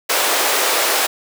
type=high-pass noise; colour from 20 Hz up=pink; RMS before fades=-17 dBFS; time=0.09-1.07 s; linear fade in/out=10 ms; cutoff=430 Hz; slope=24 dB/octave; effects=none